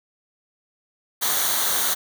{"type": "noise with comb filter", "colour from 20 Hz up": "white", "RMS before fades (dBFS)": -22, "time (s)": [1.21, 1.95], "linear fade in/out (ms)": 20, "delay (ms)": 0.39, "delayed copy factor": -0.65, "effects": []}